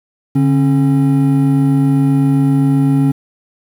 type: tone pair together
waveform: triangle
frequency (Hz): 143.8 / 271.5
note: D3 / C#4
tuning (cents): -36 / -36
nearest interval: major seventh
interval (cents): 1100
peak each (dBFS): -10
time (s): 0.35-3.12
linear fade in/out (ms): 10
effects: 7-bit